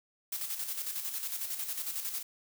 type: noise with tremolo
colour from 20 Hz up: blue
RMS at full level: -35 dBFS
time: 0.32-2.23 s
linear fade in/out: 5 ms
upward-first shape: square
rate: 11 Hz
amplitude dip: 50%
effects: none